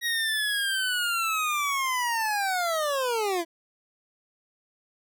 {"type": "linear sweep", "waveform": "25% pulse", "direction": "down", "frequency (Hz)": [1900, 323.7], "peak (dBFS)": -21, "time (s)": [0.01, 3.45], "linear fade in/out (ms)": 50, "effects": []}